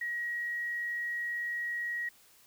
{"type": "tone", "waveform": "sine", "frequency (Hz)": 1901, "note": "A#6", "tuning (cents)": 33, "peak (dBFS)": -32, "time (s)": [0.01, 2.09], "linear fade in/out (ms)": 5, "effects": ["white hiss -61 dBFS RMS until 2.46 s"]}